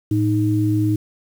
sine tone pair together, 110.44 / 311.1 Hz, A2 / D#4, +7 / 0 cents, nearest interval octave + tritone, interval 1793 cents, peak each -18 dBFS, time 0.11-0.96 s, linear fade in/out 5 ms, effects 7-bit

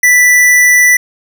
square tone, 1975.5 Hz, B6, in tune, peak -5 dBFS, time 0.03-0.97 s, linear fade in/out 5 ms, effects none

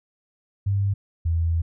sine tone pair in turn, 99.4 / 82.9 Hz, G2 / E2, +25 / +10 cents, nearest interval minor third, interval 315 cents, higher first, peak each -19 dBFS, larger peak neither, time 0.66-0.94 / 1.25-1.62 s, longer second, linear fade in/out 10 ms, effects none

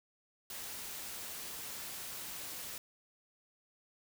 white noise, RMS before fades -44 dBFS, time 0.5-2.78 s, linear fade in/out 2 ms, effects none

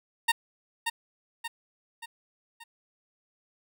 15% pulse tone with echo, 922 Hz, A#5, 19 cents flat, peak -14 dBFS, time 0.28-0.32 s, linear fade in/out 10 ms, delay 580 ms, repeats 4, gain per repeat -6 dB, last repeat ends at 2.64 s, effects none

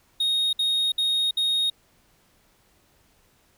triangle tone bursts, 3729 Hz, A#7, in tune, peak -19 dBFS, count 4, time 0.2-1.7 s, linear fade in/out 5 ms, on 330 ms, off 60 ms, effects pink hiss -62 dBFS RMS until 3.57 s

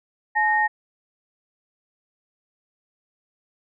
sine tone pair together, 853.6 / 1850 Hz, G#5 / A#6, +47 / -14 cents, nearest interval octave + minor second, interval 1339 cents, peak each -20 dBFS, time 0.35-0.68 s, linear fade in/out 20 ms, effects none

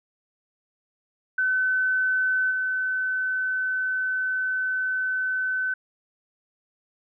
sine tone with level steps, 1517 Hz, F#6, 43 cents sharp, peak -20 / -23 dBFS, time 1.38-5.74 s, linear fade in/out 5 ms, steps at 2.5 s, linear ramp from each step 20 ms, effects none

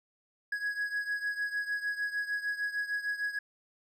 triangle beating tone pair, 1664 / 1670.6 Hz, G#6 / G#6, +3 / +10 cents, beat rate 6.6 Hz, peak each -31 / -35 dBFS, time 0.52-3.39 s, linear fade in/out 5 ms, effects none

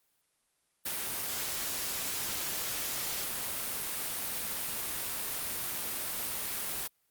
white noise with ADSR envelope, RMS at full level -33 dBFS, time 0.85-6.88 s, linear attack 16 ms, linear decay 53 ms, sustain -2 dB, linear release 16 ms, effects white hiss -74 dBFS RMS until 7.1 s + Opus 32 kbps

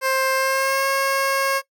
15% pulse tone with pitch glide, 528 to 543.5 Hz, C5 to C#5, +16 to -34 cents, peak -12 dBFS, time 0.01-1.62 s, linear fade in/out 50 ms, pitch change +50 cents, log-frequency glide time 0.34-0.87 s, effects noise-tail reverb RT60 0.1 s tail -19 dB re dry

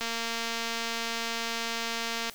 click train, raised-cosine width 0.2 ms, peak -15 dBFS, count 527, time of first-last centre 0.01-2.297 s, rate 230 Hz, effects white hiss -49 dBFS RMS until 2.34 s

